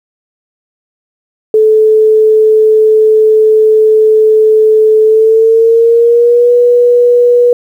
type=tone with pitch glide; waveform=sine; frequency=434.5 to 484.9 Hz; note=A4 to B4; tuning=-22 to -32 cents; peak=-3 dBFS; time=1.54-7.53 s; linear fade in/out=2 ms; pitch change=+190 cents; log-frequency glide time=5.03-6.51 s; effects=7-bit